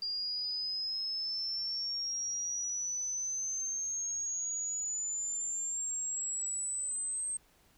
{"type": "exponential sweep", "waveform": "sine", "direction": "up", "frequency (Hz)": [4785, 8372], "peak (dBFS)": -33, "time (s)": [0.02, 7.37], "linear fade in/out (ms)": 2, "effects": ["pink hiss -66 dBFS RMS until 7.77 s"]}